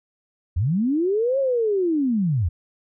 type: linear two-way sweep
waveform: sine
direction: up then down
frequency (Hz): 73.42 to 554.4 to 73.42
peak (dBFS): -18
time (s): 0.56-2.49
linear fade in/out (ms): 10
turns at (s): 1.39
effects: none